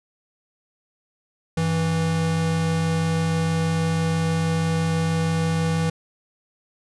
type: tone pair together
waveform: square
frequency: 97.1 / 163.3 Hz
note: G2 / E3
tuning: -16 / -16 cents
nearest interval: major sixth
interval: 900 cents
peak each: -29 / -21 dBFS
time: 1.57-5.9 s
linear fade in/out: 5 ms
effects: resampled to 24000 Hz